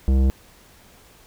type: tone with tanh clipping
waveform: sine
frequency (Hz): 66.2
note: C2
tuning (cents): +21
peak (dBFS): -16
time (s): 0.08-0.3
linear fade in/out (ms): 0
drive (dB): 14
effects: pink hiss -51 dBFS RMS until 1.26 s